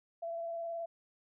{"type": "tone with vibrato", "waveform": "sine", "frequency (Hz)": 672, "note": "E5", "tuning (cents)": 33, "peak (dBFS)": -36, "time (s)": [0.22, 0.86], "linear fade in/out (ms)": 10, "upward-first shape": "square", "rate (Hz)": 19, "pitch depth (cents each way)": 14, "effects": []}